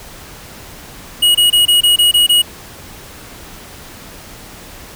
square tone bursts, 2900 Hz, F#7, 35 cents flat, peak -8 dBFS, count 8, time 1.22-2.421 s, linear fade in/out 10 ms, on 130 ms, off 23 ms, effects pink hiss -35 dBFS RMS until 4.95 s

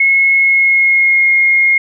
sine tone with pitch glide, 2176 to 2144 Hz, C#7 to C7, -33 to +42 cents, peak -7 dBFS, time 0-1.78 s, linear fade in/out 5 ms, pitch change -25 cents, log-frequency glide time 0.33-1.31 s, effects none

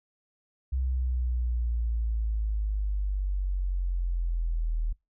sine exponential sweep, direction down, 65.41 to 39.42 Hz, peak -25 dBFS, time 0.72-4.93 s, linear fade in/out 10 ms, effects noise-tail reverb RT60 0.2 s tail -25 dB re dry

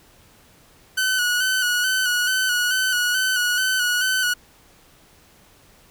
sawtooth tone with vibrato, 1490 Hz, F#6, 12 cents sharp, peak -15 dBFS, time 0.97-4.34 s, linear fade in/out 10 ms, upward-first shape square, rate 2.3 Hz, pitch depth 35 cents each way, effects pink hiss -53 dBFS RMS until 5.9 s

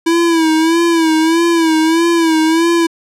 square tone with vibrato, 327.7 Hz, E4, 10 cents flat, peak -10 dBFS, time 0.06-2.87 s, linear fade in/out 10 ms, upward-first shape sine, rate 1.6 Hz, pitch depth 66 cents each way, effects low-pass 10000 Hz 12 dB/octave

